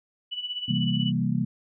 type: tone with tremolo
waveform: sine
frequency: 2960 Hz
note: F#7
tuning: in tune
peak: -27 dBFS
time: 0.31-1.12 s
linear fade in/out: 20 ms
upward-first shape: sine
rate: 16 Hz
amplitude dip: 70%
type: chord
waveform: sine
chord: C dominant seventh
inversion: none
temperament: equal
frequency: 130.81 / 164.81 / 196 / 233.1 Hz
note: C3 / E3 / G3 / Bb3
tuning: 0 / 0 / 0 / 0 cents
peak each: -28 dBFS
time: 0.68-1.45 s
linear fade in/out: 10 ms
effects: none